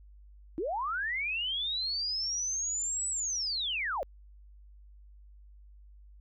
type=linear two-way sweep; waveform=sine; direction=up then down; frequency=293.7 to 7990 to 483 Hz; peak=-30 dBFS; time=0.58-4.03 s; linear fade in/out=0 ms; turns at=3.09 s; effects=added 50 Hz sine -51 dBFS peak until 6.2 s